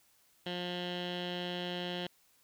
15% pulse tone with low-pass filter, 177.6 Hz, F3, 29 cents sharp, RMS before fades -38 dBFS, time 0.46-2.07 s, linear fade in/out 5 ms, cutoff 3400 Hz, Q 6.9, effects white hiss -68 dBFS RMS until 2.43 s

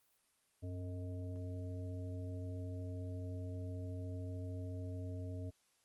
harmonic tone with a mistuned harmonic, 89.6 Hz, F2, 45 cents sharp, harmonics 1 / 3 / 5 / 7, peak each -41 / -49 / -54 / -54 dBFS, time 0.62-5.51 s, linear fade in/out 20 ms, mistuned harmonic 1, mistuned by +85 cents, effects white hiss -75 dBFS RMS until 5.84 s + Opus 32 kbps

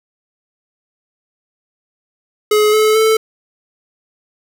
square tone with pitch steps, 423.6 / 431.7 / 440 Hz, G#4 / A4 / A4, +34 / -33 / 0 cents, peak -10 dBFS, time 2.51-3.17 s, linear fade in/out 5 ms, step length 220 ms, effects none

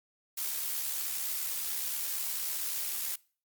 blue noise with amplitude modulation, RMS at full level -32 dBFS, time 0.37-3.16 s, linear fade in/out 10 ms, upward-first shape sine, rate 69.1 Hz, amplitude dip 45%, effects noise-tail reverb RT60 0.4 s tail -23 dB re dry + Opus 48 kbps

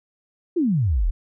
sine exponential sweep, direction down, 375 to 34.15 Hz, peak -17 dBFS, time 0.56-1.11 s, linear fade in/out 10 ms, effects none

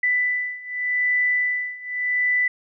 sine beating tone pair, 1987 / 1987.85 Hz, B6 / B6, +10 / +11 cents, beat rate 0.85 Hz, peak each -24 / -22 dBFS, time 0.03-2.48 s, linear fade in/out 5 ms, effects none

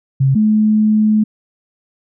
sine tone pair in turn, 134.8 / 214.6 Hz, C#3 / A3, -48 / -43 cents, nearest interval minor sixth, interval 805 cents, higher second, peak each -9 dBFS, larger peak neither, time 0.2-0.35 / 0.35-1.24 s, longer second, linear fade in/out 10 ms, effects none

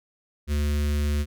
square tone with notch filter, 73.3 Hz, D2, 3 cents flat, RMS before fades -24 dBFS, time 0.47-1.26 s, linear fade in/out 50 ms, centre 790 Hz, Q 0.68, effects none

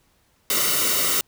white noise with comb filter, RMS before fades -21 dBFS, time 0.5-1.21 s, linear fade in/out 2 ms, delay 1.2 ms, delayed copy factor -0.7, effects pink hiss -63 dBFS RMS until 1.27 s

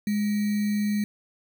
sine tone with sample-and-hold, 207.7 Hz, G#3, in tune, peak -22 dBFS, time 0.07-1.04 s, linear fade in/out 2 ms, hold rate 2100 Hz, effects none

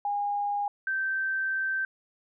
sine tone pair in turn, 816 / 1555.6 Hz, G#5 / G6, -31 / -14 cents, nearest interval major seventh, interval 1117 cents, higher second, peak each -26 dBFS, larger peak neither, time 0.05-0.68 / 0.87-1.85 s, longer second, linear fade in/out 2 ms, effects none

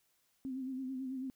sine tone with vibrato, 261.6 Hz, C4, in tune, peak -37 dBFS, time 0.45-1.3 s, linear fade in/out 0 ms, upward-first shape sine, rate 9.1 Hz, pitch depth 50 cents each way, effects white hiss -75 dBFS RMS until 1.35 s

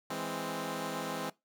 10% pulse chord, E augmented, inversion none, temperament equal, 164.81 / 207.7 / 261.6 Hz, E3 / G#3 / B#3, 0 / 0 / 0 cents, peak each -32 / -32 / -30 dBFS, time 0.1-1.3 s, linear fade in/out 5 ms, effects noise-tail reverb RT60 0.2 s tail -21 dB re dry

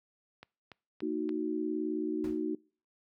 click train, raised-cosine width 0.3 ms, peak -31 dBFS, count 4, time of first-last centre 0.43-1.292 s, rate 3.48 Hz
sine chord, D# minor, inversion second, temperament equal with one note detuned, 230.5 / 311.1 / 370 Hz, A#3 / D#4 / F#4, -19 / 0 / 0 cents, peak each -38 / -33 / -35 dBFS, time 1.02-2.55 s, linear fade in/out 5 ms
brown noise with exponential decay, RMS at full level -36 dBFS, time 2.24-2.47 s, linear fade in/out 2 ms, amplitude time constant 50 ms
effects noise-tail reverb RT60 0.4 s tail -25 dB re dry + high-pass 80 Hz 12 dB/octave

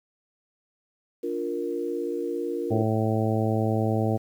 sine chord, Bb major, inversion first, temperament just, 291.4 / 349.6 / 466.2 Hz, D4 / F4 / Bb4, -13 / +2 / 0 cents, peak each -33 / -30 / -30 dBFS, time 1.23-2.83 s, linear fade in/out 10 ms
harmonic tone, 110 Hz, A2, in tune, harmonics 1 / 2 / 3 / 4 / 5 / 6 / 7, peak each -25 / -28 / -30 / -31 / -32 / -33 / -33 dBFS, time 2.7-4.18 s, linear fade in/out 20 ms
effects 9-bit

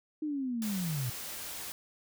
sine linear sweep, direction down, 312 to 115.9 Hz, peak -31 dBFS, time 0.22-1.1 s, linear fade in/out 5 ms
white noise, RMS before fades -41 dBFS, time 0.62-1.72 s, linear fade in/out 0 ms
effects none

